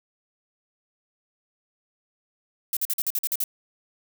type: noise bursts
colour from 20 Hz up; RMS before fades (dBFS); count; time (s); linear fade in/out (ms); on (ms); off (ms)
violet; -25; 9; 2.73-3.44; 2; 38; 46
effects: none